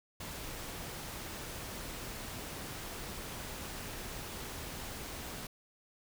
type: noise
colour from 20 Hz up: pink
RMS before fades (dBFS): -43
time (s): 0.2-5.47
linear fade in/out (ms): 5
effects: none